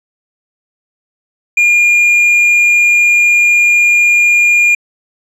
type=tone with hard clipping; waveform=sine; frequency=2416 Hz; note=D7; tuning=48 cents sharp; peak=-7 dBFS; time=1.57-4.75 s; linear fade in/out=5 ms; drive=3 dB; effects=resampled to 32000 Hz